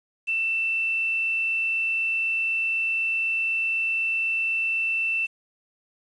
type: tone with quantisation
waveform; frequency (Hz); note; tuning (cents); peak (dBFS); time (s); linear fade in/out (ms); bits
sine; 2672; E7; +23; -22; 0.27-5.27; 20; 8
effects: resampled to 22050 Hz